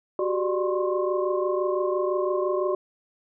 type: tone cluster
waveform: sine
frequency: 370.9 / 396.8 / 596 / 1043 / 1085 Hz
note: F#4 / G4 / D5 / C6 / C#6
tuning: +4 / +21 / +25 / -6 / -37 cents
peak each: -25 / -32 / -27 / -34 / -34 dBFS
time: 0.19-2.75 s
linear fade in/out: 2 ms
effects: none